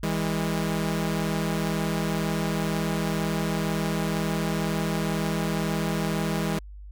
sawtooth tone pair together, 161.76 / 203.8 Hz, E3 / G#3, -32 / -32 cents, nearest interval major third, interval 400 cents, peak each -23 / -24 dBFS, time 0.03-6.59 s, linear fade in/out 5 ms, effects added 50 Hz sine -39 dBFS peak until 6.91 s

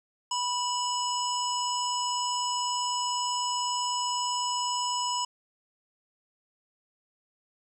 harmonic tone with a mistuned harmonic, 982 Hz, B5, 10 cents flat, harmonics 1 / 3 / 5 / 7 / 8, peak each -29 / -34 / -36 / -37 / -38 dBFS, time 0.31-5.25 s, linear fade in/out 5 ms, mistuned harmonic 5, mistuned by +88 cents, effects 10-bit

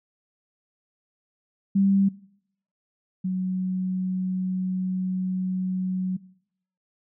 sine tone pair in turn, 196 / 185.5 Hz, G3 / F#3, 0 / +5 cents, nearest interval minor second, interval 95 cents, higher first, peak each -17 / -23 dBFS, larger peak first, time 1.75-2.09 / 3.24-6.17 s, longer second, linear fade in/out 10 ms, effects noise-tail reverb RT60 0.7 s tail -21 dB re dry

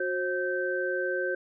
sine tone cluster, 366.5 / 534 / 1551 Hz, F#4 / C5 / G6, -16 / +35 / -19 cents, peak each -31 dBFS, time 0-1.35 s, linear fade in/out 5 ms, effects none

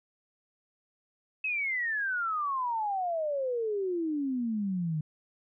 sine exponential sweep, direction down, 2600 to 150 Hz, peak -28 dBFS, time 1.44-5.01 s, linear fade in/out 5 ms, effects none

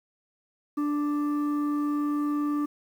sine tone pair together, 293.7 / 1174.7 Hz, D4 / D6, 0 / 0 cents, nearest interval 2 octaves, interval 2400 cents, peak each -23 / -33 dBFS, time 0.77-2.66 s, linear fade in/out 10 ms, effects tanh soft clip ceiling -21 dBFS + 9-bit

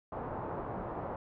white low-pass noise, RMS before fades -39 dBFS, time 0.12-1.16 s, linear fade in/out 2 ms, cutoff 1000 Hz, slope 24 dB/octave, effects none

